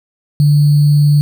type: tone with sample-and-hold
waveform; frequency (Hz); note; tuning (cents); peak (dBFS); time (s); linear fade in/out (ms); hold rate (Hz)
sine; 146.83; D3; 0; -6; 0.4-1.21; 0; 4410
effects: none